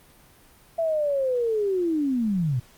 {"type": "linear sweep", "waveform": "sine", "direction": "down", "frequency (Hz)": [670, 115.2], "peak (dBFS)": -21, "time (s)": [0.78, 2.6], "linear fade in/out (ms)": 10, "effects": ["pink hiss -54 dBFS RMS until 2.77 s", "Opus 32 kbps"]}